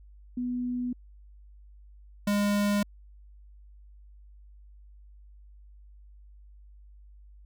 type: tone pair in turn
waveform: sine / square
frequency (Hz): 246.9 / 204.4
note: B3 / G#3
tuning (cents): 0 / -27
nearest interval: minor third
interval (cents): 327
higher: first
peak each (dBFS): -28 / -24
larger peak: second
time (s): 0.37-0.93 / 2.27-2.83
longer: neither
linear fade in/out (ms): 5
effects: added 50 Hz sine -49 dBFS peak until 7.45 s